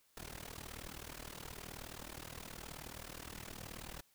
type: noise with amplitude modulation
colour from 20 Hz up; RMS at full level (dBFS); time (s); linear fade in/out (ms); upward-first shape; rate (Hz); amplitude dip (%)
pink; -45; 0.17-4.01; 2; sine; 39; 90
effects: white hiss -72 dBFS RMS until 4.14 s